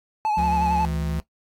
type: tone with vibrato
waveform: triangle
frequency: 856 Hz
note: A5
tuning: 48 cents flat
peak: -18 dBFS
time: 0.25-0.85 s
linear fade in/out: 0 ms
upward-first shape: triangle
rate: 11 Hz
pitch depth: 56 cents each way
type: tone with pitch glide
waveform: sine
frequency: 176.2 to 162.51 Hz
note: F3 to E3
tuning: +16 to -24 cents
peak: -26 dBFS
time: 0.37-1.19 s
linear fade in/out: 2 ms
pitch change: -140 cents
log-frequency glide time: 0.79-0.91 s
type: tone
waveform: square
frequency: 72 Hz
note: D2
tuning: 34 cents flat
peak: -27 dBFS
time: 0.38-1.2 s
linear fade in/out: 0 ms
effects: noise-tail reverb RT60 0.1 s tail -17 dB re dry + AAC 64 kbps